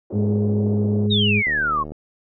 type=band-pass noise; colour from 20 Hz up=pink; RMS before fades=-34 dBFS; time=0.1-1.07 s; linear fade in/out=5 ms; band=280 to 550 Hz; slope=24 dB/octave
type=harmonic tone; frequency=103.9 Hz; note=G#2; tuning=1 cent sharp; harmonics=1 / 2 / 4; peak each=-20 / -20 / -26 dBFS; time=0.12-1.43 s; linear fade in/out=50 ms
type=exponential sweep; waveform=sine; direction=down; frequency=3858 to 1046.5 Hz; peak=-18 dBFS; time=1.1-1.84 s; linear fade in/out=20 ms
type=click train; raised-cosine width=2 ms; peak=-21 dBFS; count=35; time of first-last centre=1.47-1.92 s; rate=75.6 Hz
effects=none